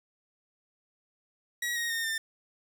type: tone with pitch steps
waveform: sawtooth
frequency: 1913 / 1873.6 / 1835.1 / 1797.3 Hz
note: A#6 / A#6 / A#6 / A6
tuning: +44 / +8 / -28 / +36 cents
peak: -26 dBFS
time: 1.62-2.18 s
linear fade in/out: 5 ms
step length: 140 ms
effects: none